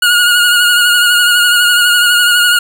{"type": "tone with vibrato", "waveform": "25% pulse", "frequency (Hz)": 1439, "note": "F#6", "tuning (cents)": -49, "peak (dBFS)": -3, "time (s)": [0.02, 2.59], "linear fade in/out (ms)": 5, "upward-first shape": "sine", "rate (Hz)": 12, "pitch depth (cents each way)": 32, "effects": []}